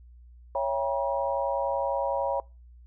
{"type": "chord", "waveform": "sine", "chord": "C# diminished seventh", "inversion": "none", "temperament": "just", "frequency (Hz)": [554.4, 665.2, 798.3, 957.9], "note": ["C#5", "E5", "G5", "Bb5"], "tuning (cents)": [0, 16, 31, 47], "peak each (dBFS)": [-28, -33, -33, -30], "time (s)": [0.55, 2.4], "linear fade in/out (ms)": 2, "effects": ["noise-tail reverb RT60 0.3 s tail -24 dB re dry", "added 60 Hz sine -48 dBFS peak until 2.86 s"]}